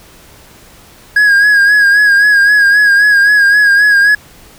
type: tone with vibrato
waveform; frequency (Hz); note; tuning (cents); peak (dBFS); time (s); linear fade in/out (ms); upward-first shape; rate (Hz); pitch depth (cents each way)
triangle; 1648; G#6; -14; -3; 1.16-4.15; 5; sine; 3.8; 47
effects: pink hiss -40 dBFS RMS until 4.58 s